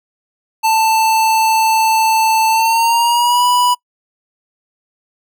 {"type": "tone with pitch glide", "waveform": "square", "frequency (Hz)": [886, 983.1], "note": ["A5", "B5"], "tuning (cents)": [12, -8], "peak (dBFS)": -11, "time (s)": [0.63, 3.75], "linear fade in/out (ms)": 20, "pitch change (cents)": 180, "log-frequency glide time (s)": [2.49, 3.45], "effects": ["noise-tail reverb RT60 0.1 s tail -25 dB re dry"]}